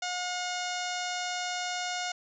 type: harmonic tone with a mistuned harmonic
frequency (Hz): 720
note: F#5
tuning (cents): -47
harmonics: 1 / 2 / 3 / 4 / 5 / 6 / 7 / 8 / 9 / 10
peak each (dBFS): -35 / -38 / -40 / -41 / -42 / -43 / -43 / -44 / -45 / -45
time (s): 0.02-2.12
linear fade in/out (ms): 5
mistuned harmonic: 7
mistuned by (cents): +28
effects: none